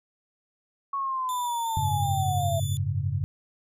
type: linear sweep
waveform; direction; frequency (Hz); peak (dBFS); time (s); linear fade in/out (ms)
sine; down; 1113 to 659.3; -26; 0.93-2.6; 5
type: tone with vibrato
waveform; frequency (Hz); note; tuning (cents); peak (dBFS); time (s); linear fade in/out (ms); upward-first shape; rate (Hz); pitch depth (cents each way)
15% pulse; 3520; A7; 0; -30; 1.29-2.77; 0; square; 2.7; 16
type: chord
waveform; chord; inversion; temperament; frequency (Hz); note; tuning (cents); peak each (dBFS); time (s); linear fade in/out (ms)
sine; F# suspended second; none; just; 92.5 / 104.06 / 138.75; F#2 / G#2 / C#3; 0 / +4 / +2; -29; 1.77-3.24; 0
effects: none